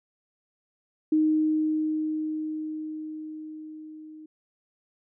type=tone with level ramp; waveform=sine; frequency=310.5 Hz; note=D#4; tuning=3 cents flat; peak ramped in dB=-18 to -42 dBFS; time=1.12-4.26 s; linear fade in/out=5 ms; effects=none